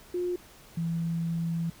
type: tone pair in turn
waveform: sine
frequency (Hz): 356.2 / 166.7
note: F4 / E3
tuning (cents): +34 / +20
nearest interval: octave + minor second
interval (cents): 1314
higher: first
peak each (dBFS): -27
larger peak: neither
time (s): 0.14-0.36 / 0.77-1.7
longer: second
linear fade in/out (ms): 5
effects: pink hiss -53 dBFS RMS until 1.8 s